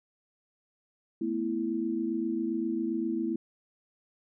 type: chord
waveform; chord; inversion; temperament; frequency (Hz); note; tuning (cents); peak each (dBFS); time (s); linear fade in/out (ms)
sine; A suspended second; none; just; 220 / 247.5 / 330; A3 / B3 / E4; 0 / +4 / +2; -34 / -34 / -30; 1.21-3.36; 5
effects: none